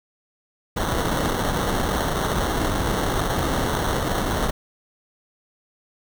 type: noise with sample-and-hold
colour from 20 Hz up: pink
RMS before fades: -23 dBFS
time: 0.76-4.51 s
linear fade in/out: 10 ms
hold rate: 2450 Hz
effects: none